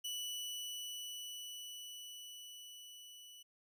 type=tone with level ramp; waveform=sawtooth; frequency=2960 Hz; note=F#7; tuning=in tune; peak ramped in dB=-36 to -51 dBFS; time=0.04-3.43 s; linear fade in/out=10 ms; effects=none